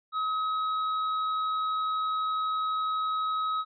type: tone with tanh clipping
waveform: sine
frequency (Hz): 1274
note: D#6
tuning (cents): +41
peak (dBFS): -28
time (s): 0.12-3.65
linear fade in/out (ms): 50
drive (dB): 8
effects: resampled to 11025 Hz